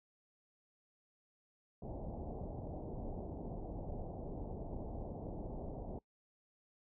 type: low-pass noise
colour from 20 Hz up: pink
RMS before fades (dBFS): -44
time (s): 1.82-5.99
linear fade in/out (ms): 5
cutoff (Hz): 800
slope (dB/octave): 48
effects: noise-tail reverb RT60 0.1 s tail -23 dB re dry